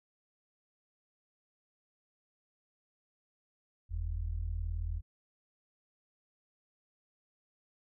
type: tone pair together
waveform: sine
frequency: 43.66 / 82.41 Hz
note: F1 / E2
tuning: 0 / 0 cents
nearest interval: major seventh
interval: 1100 cents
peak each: -35 / -36 dBFS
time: 3.89-5.02 s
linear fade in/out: 50 ms
effects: none